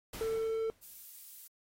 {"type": "noise with exponential decay", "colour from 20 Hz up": "pink", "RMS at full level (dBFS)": -42, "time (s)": [0.13, 1.05], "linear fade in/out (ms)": 5, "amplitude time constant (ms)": 200}
{"type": "tone", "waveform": "triangle", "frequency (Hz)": 446.8, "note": "A4", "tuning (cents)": 27, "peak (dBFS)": -29, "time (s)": [0.21, 0.7], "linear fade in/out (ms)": 0}
{"type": "noise", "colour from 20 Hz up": "violet", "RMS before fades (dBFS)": -49, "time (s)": [0.82, 1.48], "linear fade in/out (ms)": 10}
{"effects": ["AAC 48 kbps"]}